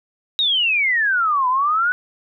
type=exponential two-way sweep; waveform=sine; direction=down then up; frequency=3835 to 987.8 to 1501 Hz; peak=-15 dBFS; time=0.39-1.92 s; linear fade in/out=0 ms; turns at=1.48 s; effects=none